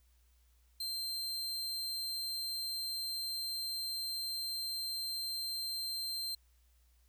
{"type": "tone", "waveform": "40% pulse", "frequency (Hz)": 4143, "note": "C8", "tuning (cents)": -18, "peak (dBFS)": -35, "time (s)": [0.8, 6.35], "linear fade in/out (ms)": 5, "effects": ["added 60 Hz sine -65 dBFS peak until 7.08 s", "white hiss -75 dBFS RMS until 7.08 s"]}